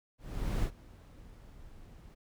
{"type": "noise with ADSR envelope", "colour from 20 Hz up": "brown", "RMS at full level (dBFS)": -30, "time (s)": [0.18, 2.15], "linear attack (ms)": 450, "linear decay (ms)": 77, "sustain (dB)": -22, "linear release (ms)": 15, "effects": []}